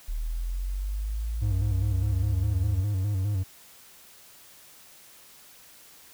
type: linear sweep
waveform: sine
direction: up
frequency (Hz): 37.36 to 77.78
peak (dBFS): -27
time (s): 0.08-2.81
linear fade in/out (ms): 10
type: tone with vibrato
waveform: triangle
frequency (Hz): 98.7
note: G2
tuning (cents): +12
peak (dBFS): -22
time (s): 1.41-3.44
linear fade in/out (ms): 20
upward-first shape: square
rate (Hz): 4.9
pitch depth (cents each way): 86
effects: white hiss -52 dBFS RMS until 6.13 s